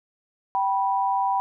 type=tone pair together; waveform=sine; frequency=779 / 980.1 Hz; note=G5 / B5; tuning=-11 / -13 cents; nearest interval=major third; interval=398 cents; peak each=-23 dBFS; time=0.55-1.4 s; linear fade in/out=0 ms; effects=none